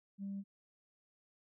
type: tone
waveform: sine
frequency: 197.6 Hz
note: G3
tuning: 14 cents sharp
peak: -38 dBFS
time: 0.18-0.44 s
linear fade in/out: 50 ms
effects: tanh soft clip ceiling -35 dBFS